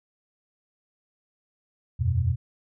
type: chord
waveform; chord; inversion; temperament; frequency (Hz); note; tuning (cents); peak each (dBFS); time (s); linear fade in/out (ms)
sine; E suspended second; none; equal; 82.41 / 92.5 / 123.47; E2 / F#2 / B2; 0 / 0 / 0; -26 / -25 / -25; 1.99-2.36; 20
effects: none